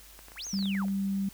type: clicks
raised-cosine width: 0.5 ms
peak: -34 dBFS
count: 11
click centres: 0.191 / 0.284 / 0.319 / 0.468 / 0.541 / 0.59 / 0.627 / 0.657 / 0.751 / 0.821 / 0.883 s
type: linear two-way sweep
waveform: sine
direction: up then down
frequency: 329.6 to 6610 to 329.6 Hz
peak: -36 dBFS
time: 0.35-0.87 s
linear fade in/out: 50 ms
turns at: 0.46 s
type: tone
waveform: sine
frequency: 196 Hz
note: G3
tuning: in tune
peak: -27 dBFS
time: 0.53-1.29 s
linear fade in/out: 5 ms
effects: added 50 Hz sine -55 dBFS peak until 1.33 s + white hiss -53 dBFS RMS until 1.33 s